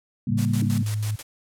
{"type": "chord", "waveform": "sine", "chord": "G diminished", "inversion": "second", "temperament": "equal", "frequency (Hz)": [138.59, 196, 233.1], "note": ["Db3", "G3", "Bb3"], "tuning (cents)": [0, 0, 0], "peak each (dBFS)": -26, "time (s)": [0.27, 0.83], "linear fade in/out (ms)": 5}
{"type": "tone with pitch glide", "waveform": "sine", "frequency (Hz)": [110, 106.25], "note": ["A2", "G#2"], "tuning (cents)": [0, 40], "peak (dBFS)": -23, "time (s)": [0.3, 1.16], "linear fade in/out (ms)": 10, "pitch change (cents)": -60, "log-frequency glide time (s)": [0.58, 0.65]}
{"type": "noise with tremolo", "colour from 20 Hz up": "white", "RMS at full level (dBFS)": -35, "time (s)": [0.37, 1.23], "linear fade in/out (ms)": 20, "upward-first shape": "square", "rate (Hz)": 6.1, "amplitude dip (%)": 80}
{"type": "tone with exponential decay", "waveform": "sine", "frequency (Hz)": 295.6, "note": "D4", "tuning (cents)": 11, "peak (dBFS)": -25, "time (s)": [0.62, 0.74], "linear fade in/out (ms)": 2, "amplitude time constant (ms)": 25}
{"effects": ["low-pass 12000 Hz 12 dB/octave"]}